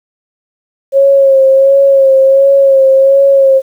sine tone with vibrato, 543 Hz, C#5, 36 cents flat, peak -3 dBFS, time 0.92-3.62 s, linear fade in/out 50 ms, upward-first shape sine, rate 1.4 Hz, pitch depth 31 cents each way, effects 7-bit

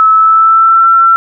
sine tone with pitch glide, 1300 to 1347.4 Hz, E6 to E6, -24 to +38 cents, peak -3 dBFS, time 0-1.16 s, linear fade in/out 0 ms, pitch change +62 cents, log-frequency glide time 0.1-0.88 s, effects none

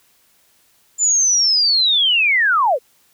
sine linear sweep, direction down, 7170 to 440 Hz, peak -12 dBFS, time 0.98-2.79 s, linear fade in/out 50 ms, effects white hiss -57 dBFS RMS until 3.13 s

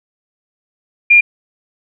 sine tone, 2401 Hz, D7, 38 cents sharp, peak -4 dBFS, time 1.1-1.21 s, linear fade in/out 10 ms, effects none

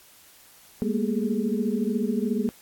sine tone cluster, 202.7 / 225.4 / 239.4 / 407.1 / 429.1 Hz, G#3 / A3 / A#3 / G#4 / A4, -42 / +42 / +46 / -35 / -43 cents, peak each -28 / -28 / -28 / -32 / -33 dBFS, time 0.82-2.49 s, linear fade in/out 0 ms, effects white hiss -53 dBFS RMS until 2.61 s + AAC 64 kbps

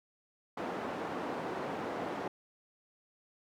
white band-pass noise, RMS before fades -38 dBFS, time 0.57-2.28 s, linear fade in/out 5 ms, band 190 to 810 Hz, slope 12 dB/octave, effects none

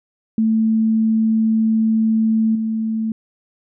sine tone with level steps, 221.5 Hz, A3, 12 cents sharp, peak -13 / -18 dBFS, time 0.38-3.12 s, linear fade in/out 2 ms, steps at 2.55 s, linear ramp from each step 5 ms, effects none

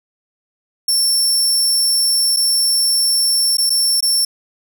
25% pulse tone with dropouts, 5420 Hz, E8, 47 cents sharp, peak -8 dBFS, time 0.88-4.25 s, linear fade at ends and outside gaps 5 ms, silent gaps 2.364-2.368 / 3.571-3.582 / 3.696-3.702 / 4.007-4.025 s, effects none

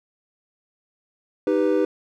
triangle chord, Eb augmented, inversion none, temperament equal, 311.1 / 392 / 493.9 Hz, Eb4 / G4 / B4, 0 / 0 / 0 cents, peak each -20 dBFS, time 1.47-1.85 s, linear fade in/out 2 ms, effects none

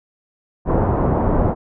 pink low-pass noise, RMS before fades -17 dBFS, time 0.65-1.55 s, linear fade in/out 50 ms, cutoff 1000 Hz, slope 24 dB/octave, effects none

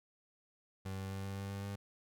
30% pulse tone with pitch steps, 95.8 / 96.47 / 97.14 / 97.81 / 98.49 / 99.18 / 99.87 Hz, G2 / G2 / G2 / G2 / G2 / G2 / G2, -39 / -27 / -15 / -3 / +9 / +21 / +33 cents, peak -37 dBFS, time 0.85-1.76 s, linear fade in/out 10 ms, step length 130 ms, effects none

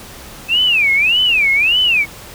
sine tone with vibrato, 2556 Hz, D#7, 46 cents sharp, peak -10 dBFS, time 0.48-2.06 s, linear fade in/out 50 ms, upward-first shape sine, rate 1.7 Hz, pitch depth 290 cents each way, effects pink hiss -35 dBFS RMS until 2.34 s

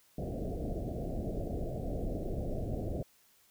pink low-pass noise, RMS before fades -36 dBFS, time 0.18-3.03 s, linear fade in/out 2 ms, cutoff 710 Hz, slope 96 dB/octave, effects white hiss -66 dBFS RMS until 3.5 s

